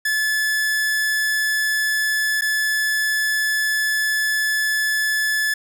45% pulse tone with dropouts, 1727 Hz, A6, 33 cents flat, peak -18 dBFS, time 0.05-5.54 s, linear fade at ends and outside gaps 5 ms, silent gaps 2.411-2.419 s, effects none

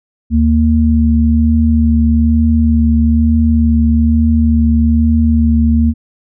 sine tone pair together, 76.36 / 230.2 Hz, D#2 / A#3, -32 / -22 cents, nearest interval octave + perfect fifth, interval 1910 cents, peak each -10 dBFS, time 0.3-5.94 s, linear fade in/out 50 ms, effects none

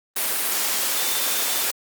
sine tone in noise, 3561 Hz, A7, 20 cents sharp, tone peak -33 dBFS, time 0.97-1.64 s, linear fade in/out 5 ms, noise white, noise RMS -23 dBFS, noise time 0.16-1.71 s, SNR -13 dB, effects high-pass 300 Hz 12 dB/octave + Opus 32 kbps

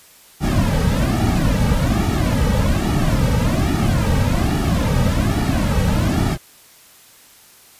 brown noise with flanger, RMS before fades -17 dBFS, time 0.4-6.38 s, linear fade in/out 50 ms, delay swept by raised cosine 1.9 to 2.9 ms, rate 1.2 Hz, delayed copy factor -0.85, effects white hiss -47 dBFS RMS until 7.79 s + resampled to 32000 Hz

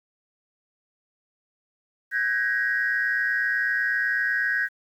sine tone cluster, 1522 / 1642 / 1890 Hz, F#6 / G#6 / A#6, +48 / -20 / +23 cents, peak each -27 / -24 / -26 dBFS, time 2.11-4.69 s, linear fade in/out 50 ms, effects tanh soft clip ceiling -13 dBFS + 9-bit

